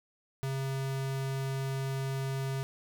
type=tone; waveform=square; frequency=134.8 Hz; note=C#3; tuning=48 cents flat; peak=-32 dBFS; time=0.43-2.63 s; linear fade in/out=0 ms; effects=none